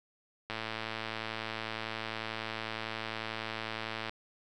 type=click train; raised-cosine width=0.3 ms; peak=-20 dBFS; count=400; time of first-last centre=0.5-4.095 s; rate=111 Hz; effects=none